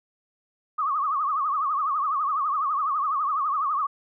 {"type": "tone with vibrato", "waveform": "sine", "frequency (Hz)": 1174.7, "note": "D6", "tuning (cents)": 0, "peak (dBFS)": -22, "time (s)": [0.78, 3.87], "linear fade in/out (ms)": 10, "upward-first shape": "triangle", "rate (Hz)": 12, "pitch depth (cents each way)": 170, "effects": []}